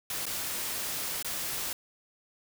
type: noise with dropouts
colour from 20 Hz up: white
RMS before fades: -34 dBFS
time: 0.1-1.73 s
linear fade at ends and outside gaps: 2 ms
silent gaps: 0.256-0.265 / 1.226-1.246 s
effects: none